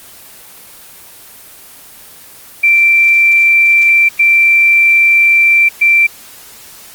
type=tone bursts at uneven times; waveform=sine; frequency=2349 Hz; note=D7; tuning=in tune; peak=-5 dBFS; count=3; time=2.63-4.09 / 4.19-5.69 / 5.81-6.07 s; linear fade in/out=10 ms; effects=white hiss -36 dBFS RMS until 6.94 s + Opus 24 kbps